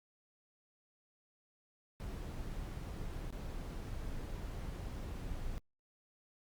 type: noise with dropouts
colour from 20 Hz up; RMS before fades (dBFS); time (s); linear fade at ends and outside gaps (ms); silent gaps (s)
brown; -42; 2-5.58; 0; 3.304-3.326
effects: Opus 48 kbps